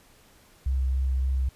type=tone with vibrato; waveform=sine; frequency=65.6 Hz; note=C2; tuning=5 cents sharp; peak=-22 dBFS; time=0.66-1.49 s; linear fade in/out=5 ms; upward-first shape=triangle; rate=3.5 Hz; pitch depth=18 cents each way; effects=pink hiss -57 dBFS RMS until 1.55 s + resampled to 32000 Hz